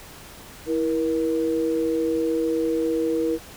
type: tone pair together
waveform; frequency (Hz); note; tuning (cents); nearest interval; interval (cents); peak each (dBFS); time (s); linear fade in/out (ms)
sine; 327.2 / 475; E4 / A#4; -13 / +33; tritone; 646; -23; 0.66-3.39; 50
effects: pink hiss -43 dBFS RMS until 3.56 s